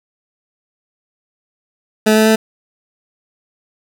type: tone with pitch steps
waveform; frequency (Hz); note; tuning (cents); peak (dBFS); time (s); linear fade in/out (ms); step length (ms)
20% pulse; 216.2 / 218.1 / 220; A3 / A3 / A3; -30 / -15 / 0; -4; 2.06-2.36; 10; 100
effects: 7-bit